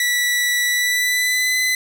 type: tone with pitch glide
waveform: sawtooth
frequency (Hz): 1956 to 2017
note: B6 to B6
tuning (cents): -17 to +36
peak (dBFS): -13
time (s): 0-1.75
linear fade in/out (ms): 2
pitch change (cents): +53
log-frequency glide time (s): 0.66-1.58
effects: none